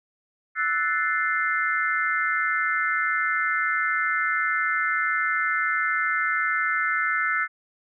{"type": "chord", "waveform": "sine", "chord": "F# half-diminished seventh", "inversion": "third", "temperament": "equal", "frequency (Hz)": [1318.5, 1480, 1760, 2093], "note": ["E6", "F#6", "A6", "C7"], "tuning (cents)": [0, 0, 0, 0], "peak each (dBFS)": -27, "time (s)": [0.55, 7.48], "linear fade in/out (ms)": 50, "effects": []}